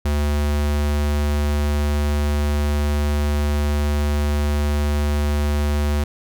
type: tone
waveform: square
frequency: 73.42 Hz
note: D2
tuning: in tune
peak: -18 dBFS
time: 0.05-6.04 s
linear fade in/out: 5 ms
effects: none